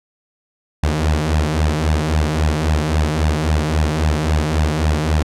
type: tone with flanger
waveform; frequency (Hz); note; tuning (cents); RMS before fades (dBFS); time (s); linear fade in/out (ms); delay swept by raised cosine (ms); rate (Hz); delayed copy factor
sawtooth; 76.9; D#2; -20; -17; 0.83-5.23; 5; 1.1 to 6.2; 3.7; +0.8
effects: low-pass 9000 Hz 12 dB/octave